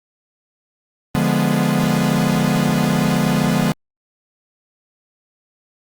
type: chord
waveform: 45% pulse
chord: D diminished seventh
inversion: none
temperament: equal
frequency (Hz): 146.83 / 174.61 / 207.7 / 246.9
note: D3 / F3 / Ab3 / Cb4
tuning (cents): 0 / 0 / 0 / 0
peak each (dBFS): -21 / -20 / -20 / -21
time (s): 1.15-3.72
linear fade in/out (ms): 0
effects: Opus 32 kbps